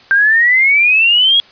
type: exponential sweep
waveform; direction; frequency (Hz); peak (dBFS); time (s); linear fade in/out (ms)
sine; up; 1568 to 3342; -7; 0.11-1.4; 0
effects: white hiss -43 dBFS RMS until 1.51 s + resampled to 11025 Hz